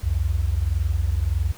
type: tone pair together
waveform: sine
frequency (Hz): 64.7 / 86.36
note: C2 / F2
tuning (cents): -19 / -19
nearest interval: perfect fourth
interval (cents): 500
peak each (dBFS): -22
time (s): 0.03-1.52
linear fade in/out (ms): 10
effects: pink hiss -45 dBFS RMS until 1.57 s